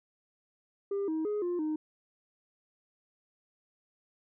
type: tone with pitch steps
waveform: sine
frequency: 398.9 / 316.8 / 417.8 / 352.4 / 309 Hz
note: G4 / D#4 / G#4 / F4 / D#4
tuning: +30 / +31 / +10 / +16 / -12 cents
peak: -27 dBFS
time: 0.91-1.76 s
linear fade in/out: 5 ms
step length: 170 ms
effects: tanh soft clip ceiling -28 dBFS